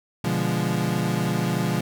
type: chord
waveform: 35% pulse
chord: B diminished seventh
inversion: none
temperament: equal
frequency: 123.47 / 146.83 / 174.61 / 207.7 Hz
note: B2 / D3 / F3 / Ab3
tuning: 0 / 0 / 0 / 0 cents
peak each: -26 / -27 / -24 / -27 dBFS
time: 0.24-1.81 s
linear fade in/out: 5 ms
effects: none